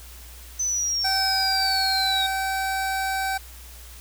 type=linear sweep; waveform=sine; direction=down; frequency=6110 to 3729 Hz; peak=-22 dBFS; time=0.59-2.27 s; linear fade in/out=10 ms
type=tone; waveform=25% pulse; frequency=770 Hz; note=G5; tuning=31 cents flat; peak=-20 dBFS; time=1.04-3.38 s; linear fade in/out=10 ms
effects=added 60 Hz sine -42 dBFS peak until 4 s + white hiss -46 dBFS RMS until 4 s